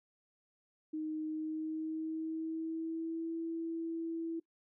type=tone with pitch glide; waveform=sine; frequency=311.1 to 329.6 Hz; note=D#4 to E4; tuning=0 to 0 cents; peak=-35 dBFS; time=0.93-4.4 s; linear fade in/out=10 ms; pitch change=+100 cents; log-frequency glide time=1.26-3.35 s; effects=noise-tail reverb RT60 0.1 s tail -21 dB re dry